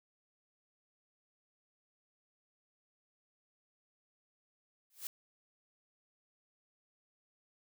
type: noise with exponential growth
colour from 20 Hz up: blue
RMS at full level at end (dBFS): -37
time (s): 4.9-5.07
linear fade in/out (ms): 1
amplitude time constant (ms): 36
effects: none